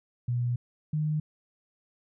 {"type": "tone pair in turn", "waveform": "sine", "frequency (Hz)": [121.6, 152.91], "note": ["B2", "D#3"], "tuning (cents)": [-26, -30], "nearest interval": "major third", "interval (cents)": 396, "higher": "second", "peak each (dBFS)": -25, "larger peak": "neither", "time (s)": [[0.28, 0.56], [0.93, 1.2]], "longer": "first", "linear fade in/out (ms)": 5, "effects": []}